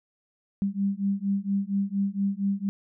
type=beating tone pair; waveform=sine; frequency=196 / 200.3 Hz; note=G3 / G3; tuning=0 / +38 cents; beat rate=4.3 Hz; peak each=-27 dBFS; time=0.62-2.69 s; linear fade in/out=0 ms; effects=none